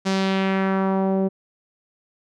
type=tone with low-pass filter sweep; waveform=sawtooth; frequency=192.1 Hz; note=G3; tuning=35 cents flat; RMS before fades=-21 dBFS; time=0.05-1.29 s; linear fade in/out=20 ms; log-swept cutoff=6100 to 480 Hz; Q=1.5; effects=none